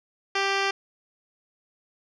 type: tone with low-pass filter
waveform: 10% pulse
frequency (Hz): 392.7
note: G4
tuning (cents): +3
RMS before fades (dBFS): -25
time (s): 0.35-0.71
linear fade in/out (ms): 5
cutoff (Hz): 4100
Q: 3.6
effects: none